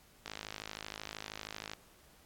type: click train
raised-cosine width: 0.2 ms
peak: -23 dBFS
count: 79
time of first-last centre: 0.26-1.734 s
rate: 52.9 Hz
effects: pink hiss -63 dBFS RMS until 2.25 s + AAC 64 kbps